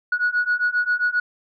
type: beating tone pair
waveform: sine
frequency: 1457 / 1464.5 Hz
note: F#6 / F#6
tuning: -27 / -18 cents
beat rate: 7.5 Hz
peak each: -21 / -20 dBFS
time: 0.12-1.2 s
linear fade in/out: 5 ms
effects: tanh soft clip ceiling -13 dBFS